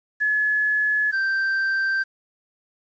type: tone pair in turn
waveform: sine / triangle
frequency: 1706 / 1566.6 Hz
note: G#6 / G6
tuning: +46 / -2 cents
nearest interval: minor second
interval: 148 cents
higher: first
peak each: -18 dBFS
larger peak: neither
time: 0.2-1.12 / 1.12-2.04 s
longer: neither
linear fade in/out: 20 ms
effects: resampled to 16000 Hz + 9-bit